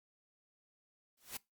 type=noise with exponential growth; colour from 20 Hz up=white; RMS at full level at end=-38 dBFS; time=1.17-1.37 s; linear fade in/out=5 ms; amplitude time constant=42 ms; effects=noise-tail reverb RT60 0.2 s tail -22 dB re dry + Opus 48 kbps